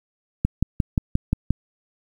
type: click train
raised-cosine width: 5 ms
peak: -6 dBFS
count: 7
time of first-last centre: 0.45-1.506 s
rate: 5.68 Hz
effects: 8-bit